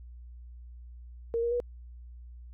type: tone with pitch steps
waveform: sine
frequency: 463 / 471.5 / 484.6 Hz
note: A#4 / A#4 / B4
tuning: -12 / +20 / -33 cents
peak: -26 dBFS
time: 1.34-1.601 s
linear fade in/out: 0 ms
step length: 87 ms
effects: added 60 Hz sine -44 dBFS peak until 2.53 s